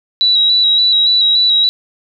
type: tone with vibrato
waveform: sine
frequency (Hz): 3900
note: B7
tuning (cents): -23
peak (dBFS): -8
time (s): 0.21-1.69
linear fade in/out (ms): 0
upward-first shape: square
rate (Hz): 3.5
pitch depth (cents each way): 24
effects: none